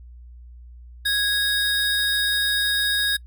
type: tone pair together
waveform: square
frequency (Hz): 1651 / 3746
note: G#6 / A#7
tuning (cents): -11 / +8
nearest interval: octave + major second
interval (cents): 1419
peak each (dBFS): -23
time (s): 1.05-3.17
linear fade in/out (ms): 10
effects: noise-tail reverb RT60 0.1 s tail -25 dB re dry + added 60 Hz sine -40 dBFS peak until 3.26 s